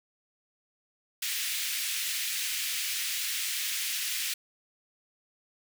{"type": "high-pass noise", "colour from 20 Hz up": "pink", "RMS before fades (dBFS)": -32, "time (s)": [1.22, 4.34], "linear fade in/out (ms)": 5, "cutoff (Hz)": 2100, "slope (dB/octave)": 24, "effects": []}